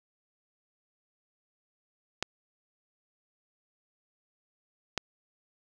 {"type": "clicks", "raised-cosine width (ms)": 0.2, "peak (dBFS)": -11, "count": 2, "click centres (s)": [2.226, 4.977], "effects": []}